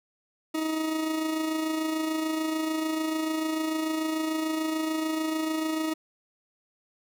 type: tone with amplitude modulation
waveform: 40% pulse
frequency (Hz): 316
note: D#4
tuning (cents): +27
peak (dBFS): -24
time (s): 0.54-5.94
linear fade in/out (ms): 10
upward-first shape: sine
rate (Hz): 26.8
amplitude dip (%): 40
effects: none